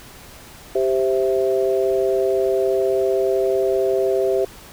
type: chord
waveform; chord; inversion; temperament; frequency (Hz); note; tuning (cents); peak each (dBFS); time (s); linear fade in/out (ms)
sine; C major; second; equal; 392 / 523.3 / 659.3; G4 / C5 / E5; 0 / 0 / 0; -18 / -22 / -23; 0.75-4.45; 5
effects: pink hiss -42 dBFS RMS until 4.72 s